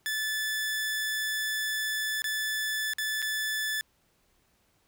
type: tone with dropouts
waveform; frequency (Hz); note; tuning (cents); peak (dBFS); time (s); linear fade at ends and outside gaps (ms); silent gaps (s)
sawtooth; 1741; A6; -19; -25; 0.06-3.81; 0; 2.22-2.242 / 2.935-2.984 / 3.219-3.225
effects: pink hiss -69 dBFS RMS until 4.87 s